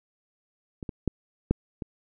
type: clicks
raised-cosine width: 3 ms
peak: -23 / -20 / -11 / -8 / -20 dBFS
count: 5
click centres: 0.828 / 0.892 / 1.077 / 1.51 / 1.822 s
effects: none